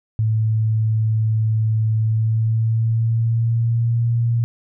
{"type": "tone with pitch glide", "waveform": "sine", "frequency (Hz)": [110, 117.22], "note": ["A2", "A#2"], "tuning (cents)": [0, 10], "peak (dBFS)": -15, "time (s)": [0.19, 4.44], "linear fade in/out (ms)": 0, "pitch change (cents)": 110, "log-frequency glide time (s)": [1.96, 4.04], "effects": []}